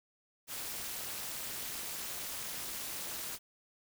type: noise with amplitude modulation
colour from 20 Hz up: white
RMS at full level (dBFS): -37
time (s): 0.47-3.39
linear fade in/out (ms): 50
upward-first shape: sine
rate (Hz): 292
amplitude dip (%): 85
effects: none